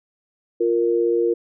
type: tone pair together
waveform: sine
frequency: 349.3 / 466.2 Hz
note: F4 / A#4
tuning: 0 / 0 cents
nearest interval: perfect fourth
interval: 500 cents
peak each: -19 dBFS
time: 0.6-1.34 s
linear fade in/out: 10 ms
effects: none